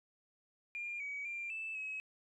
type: tone with pitch steps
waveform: sine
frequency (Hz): 2403 / 2268 / 2379 / 2636 / 2560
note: D7 / C#7 / D7 / E7 / D#7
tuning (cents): +39 / +39 / +22 / -1 / +49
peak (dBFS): -38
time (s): 0.75-2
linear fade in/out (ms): 0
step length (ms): 250
effects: tanh soft clip ceiling -34 dBFS